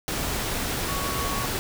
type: tone in noise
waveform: sine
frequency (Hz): 1117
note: C#6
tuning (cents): +13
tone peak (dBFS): -32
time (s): 0.88-1.46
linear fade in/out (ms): 0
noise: pink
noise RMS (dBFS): -28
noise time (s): 0.08-1.59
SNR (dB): -7
effects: none